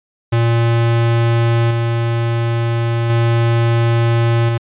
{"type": "tone with tremolo", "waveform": "square", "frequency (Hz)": 116.54, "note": "A#2", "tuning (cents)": 0, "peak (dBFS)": -12, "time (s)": [0.32, 4.58], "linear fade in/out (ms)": 10, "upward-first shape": "square", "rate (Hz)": 0.36, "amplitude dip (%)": 30, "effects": ["resampled to 8000 Hz"]}